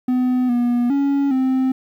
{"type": "tone with pitch steps", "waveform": "triangle", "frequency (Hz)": [251.9, 241.5, 279.7, 260.9], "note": ["B3", "B3", "C#4", "C4"], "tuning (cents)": [34, -39, 16, -5], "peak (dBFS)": -13, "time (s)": [0.08, 1.72], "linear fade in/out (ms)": 5, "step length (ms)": 410, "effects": ["9-bit"]}